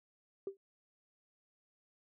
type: tone with exponential decay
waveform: sine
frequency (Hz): 392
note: G4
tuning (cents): 0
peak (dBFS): -32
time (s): 0.47-0.57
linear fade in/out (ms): 2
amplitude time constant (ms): 21
effects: tanh soft clip ceiling -30 dBFS